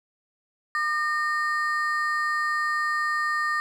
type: ring-modulated tone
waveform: triangle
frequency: 1520 Hz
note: F#6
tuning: 46 cents sharp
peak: -18 dBFS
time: 0.75-3.6 s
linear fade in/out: 0 ms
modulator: 314 Hz
effects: none